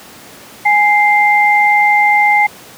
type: tone pair together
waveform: sine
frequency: 830.6 / 2093 Hz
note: G#5 / C7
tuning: 0 / 0 cents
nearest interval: octave + major third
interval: 1600 cents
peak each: -10 dBFS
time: 0.65-2.47 s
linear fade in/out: 10 ms
effects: pink hiss -36 dBFS RMS until 2.77 s + high-pass 150 Hz 12 dB/octave